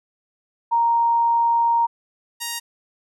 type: tone pair in turn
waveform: sine / 5% pulse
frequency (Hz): 932.3 / 937.5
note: A#5 / A#5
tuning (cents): 0 / +10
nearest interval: unison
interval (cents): 10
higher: second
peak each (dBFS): -15 / -14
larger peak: second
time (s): 0.71-1.87 / 2.4-2.6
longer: first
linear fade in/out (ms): 20
effects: none